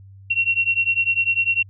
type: beating tone pair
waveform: sine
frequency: 2728 / 2738 Hz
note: F7 / F7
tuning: -41 / -35 cents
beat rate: 10 Hz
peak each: -20 dBFS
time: 0.3-1.63 s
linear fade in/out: 10 ms
effects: added 97 Hz sine -41 dBFS peak until 1.69 s